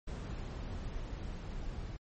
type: noise with level ramp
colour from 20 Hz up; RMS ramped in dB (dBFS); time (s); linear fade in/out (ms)
brown; -39 to -42; 0.07-1.97; 10
effects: MP3 32 kbps